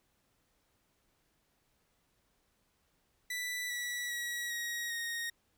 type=tone with pitch steps; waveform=sawtooth; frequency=1976 / 1947.7 / 1919.7 / 1892.2 / 1865.1 Hz; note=B6 / B6 / B6 / A#6 / A#6; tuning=0 / -25 / -50 / +25 / 0 cents; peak=-32 dBFS; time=3.3-5.3 s; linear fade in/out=5 ms; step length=400 ms; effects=pink hiss -75 dBFS RMS until 5.57 s